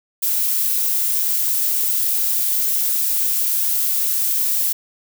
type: noise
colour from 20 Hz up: violet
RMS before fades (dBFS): -19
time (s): 0.22-4.73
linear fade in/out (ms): 10
effects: none